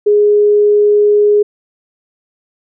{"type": "tone", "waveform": "sine", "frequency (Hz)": 415.3, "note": "G#4", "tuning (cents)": 0, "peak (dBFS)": -6, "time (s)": [0.06, 1.43], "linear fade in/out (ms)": 10, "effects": []}